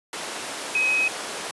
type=tone in noise; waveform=sine; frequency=2533 Hz; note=D#7; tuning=30 cents sharp; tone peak=-19 dBFS; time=0.75-1.08 s; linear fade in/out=2 ms; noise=pink; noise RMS=-30 dBFS; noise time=0.13-1.51 s; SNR=+8 dB; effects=high-pass 400 Hz 12 dB/octave + resampled to 24000 Hz